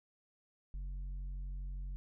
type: tone with tanh clipping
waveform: triangle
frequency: 46.25 Hz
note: F#1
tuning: in tune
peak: -40 dBFS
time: 0.74-1.96 s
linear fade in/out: 0 ms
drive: 10 dB
effects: none